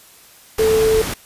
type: tone in noise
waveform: sine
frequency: 440 Hz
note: A4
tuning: in tune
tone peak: -12 dBFS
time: 0.59-1.02 s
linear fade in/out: 5 ms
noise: pink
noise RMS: -24 dBFS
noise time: 0.58-1.14 s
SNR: +9 dB
effects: white hiss -46 dBFS RMS until 1.25 s + resampled to 32000 Hz